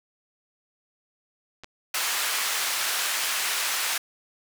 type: clicks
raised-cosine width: 0.2 ms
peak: -24 dBFS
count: 2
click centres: 1.636 / 1.644 s
type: band-pass noise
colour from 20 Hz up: pink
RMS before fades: -27 dBFS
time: 1.94-3.98 s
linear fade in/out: 5 ms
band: 1300 to 16000 Hz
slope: 12 dB/octave
effects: none